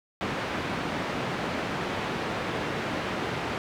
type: band-pass noise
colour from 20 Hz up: pink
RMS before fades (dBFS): -31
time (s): 0.21-3.58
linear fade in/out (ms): 0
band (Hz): 140 to 2600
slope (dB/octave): 12
effects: none